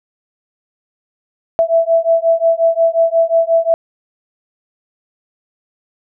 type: beating tone pair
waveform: sine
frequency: 659.3 / 664.9 Hz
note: E5 / E5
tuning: 0 / +15 cents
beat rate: 5.6 Hz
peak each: -13 dBFS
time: 1.59-3.74 s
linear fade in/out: 0 ms
effects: none